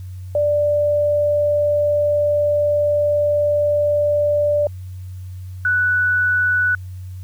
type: tone pair in turn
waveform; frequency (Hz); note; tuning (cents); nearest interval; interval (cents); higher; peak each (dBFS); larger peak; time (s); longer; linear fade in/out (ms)
sine; 588 / 1481.7; D5 / F#6; +2 / +2; octave + major third; 1600; second; -14; neither; 0.35-4.67 / 5.65-6.75; first; 2
effects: added 92 Hz sine -29 dBFS peak until 7.23 s + white hiss -55 dBFS RMS until 7.23 s